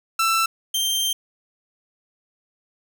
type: tone pair in turn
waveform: sawtooth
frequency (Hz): 1334 / 3155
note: E6 / G7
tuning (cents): +20 / +10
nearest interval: octave + minor third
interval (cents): 1490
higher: second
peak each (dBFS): -14 / -17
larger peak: first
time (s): 0.19-0.46 / 0.74-1.13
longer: second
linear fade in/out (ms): 5
effects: none